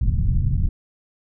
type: low-pass noise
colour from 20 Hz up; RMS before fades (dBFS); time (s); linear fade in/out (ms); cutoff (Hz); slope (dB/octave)
pink; -19; 0.01-0.69; 5; 150; 24
effects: none